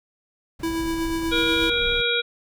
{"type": "noise", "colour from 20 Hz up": "brown", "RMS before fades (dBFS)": -34, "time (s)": [0.59, 2.02], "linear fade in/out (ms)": 10}
{"type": "tone with tremolo", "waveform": "square", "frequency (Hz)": 328.9, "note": "E4", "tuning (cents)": -4, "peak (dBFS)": -23, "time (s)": [0.63, 1.7], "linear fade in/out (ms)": 5, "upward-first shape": "sine", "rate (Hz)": 8.2, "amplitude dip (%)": 30}
{"type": "harmonic tone", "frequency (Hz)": 475.2, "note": "A#4", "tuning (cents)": 33, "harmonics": [1, 3, 5, 7, 8], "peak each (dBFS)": [-26, -26, -26, -26, -26], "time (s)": [1.31, 2.22], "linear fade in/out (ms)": 20}
{"effects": []}